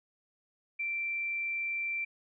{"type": "tone", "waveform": "sine", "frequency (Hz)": 2349, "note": "D7", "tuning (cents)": 0, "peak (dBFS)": -31, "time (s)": [0.79, 2.05], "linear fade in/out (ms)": 10, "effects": []}